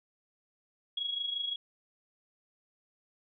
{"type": "tone with amplitude modulation", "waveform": "sine", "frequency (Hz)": 3322, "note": "G#7", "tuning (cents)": 0, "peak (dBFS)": -29, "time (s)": [0.97, 1.56], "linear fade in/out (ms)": 5, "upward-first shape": "sine", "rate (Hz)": 25.7, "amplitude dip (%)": 65, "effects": []}